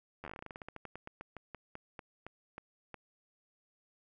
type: slowing click train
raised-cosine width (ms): 0.5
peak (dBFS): -29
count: 27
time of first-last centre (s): 0.24-2.943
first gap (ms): 11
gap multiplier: 1.15
effects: none